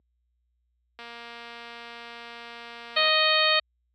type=click train; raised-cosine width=0.3 ms; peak=-26 dBFS; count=494; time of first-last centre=0.99-3.088 s; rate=235 Hz
type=harmonic tone; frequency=623 Hz; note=D#5; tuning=2 cents sharp; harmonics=1 / 2 / 3 / 4 / 5 / 6 / 7; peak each=-27 / -27 / -27 / -27 / -27 / -27 / -27 dBFS; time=2.96-3.6 s; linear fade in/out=10 ms
effects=added 60 Hz sine -42 dBFS peak until 3.94 s + high-pass 300 Hz 12 dB/octave